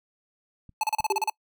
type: clicks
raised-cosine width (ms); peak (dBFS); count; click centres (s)
5; -36 / -30; 2; 0.693 / 1.002
type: tone bursts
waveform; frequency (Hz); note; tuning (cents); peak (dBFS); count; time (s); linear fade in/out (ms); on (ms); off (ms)
square; 866; A5; -28; -23; 9; 0.81-1.298; 2; 24; 34
type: tone with exponential decay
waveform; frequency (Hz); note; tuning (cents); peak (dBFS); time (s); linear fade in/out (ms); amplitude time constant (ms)
sine; 392; G4; 0; -24; 1.1-1.31; 5; 45
effects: noise-tail reverb RT60 0.1 s tail -26 dB re dry